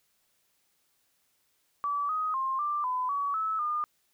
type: tone with pitch steps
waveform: sine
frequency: 1152 / 1255 / 1060 / 1182 / 1008 / 1133 / 1301 / 1213 Hz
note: D6 / D#6 / C6 / D6 / B5 / C#6 / E6 / D#6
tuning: -34 / +15 / +22 / +11 / +35 / +37 / -23 / -44 cents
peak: -27 dBFS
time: 1.84-3.84 s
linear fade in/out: 0 ms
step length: 250 ms
effects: white hiss -72 dBFS RMS until 4.13 s